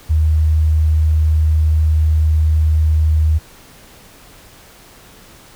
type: tone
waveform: sine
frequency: 78 Hz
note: D#2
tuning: 5 cents sharp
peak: -10 dBFS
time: 0.09-3.39 s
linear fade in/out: 20 ms
effects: pink hiss -43 dBFS RMS until 5.55 s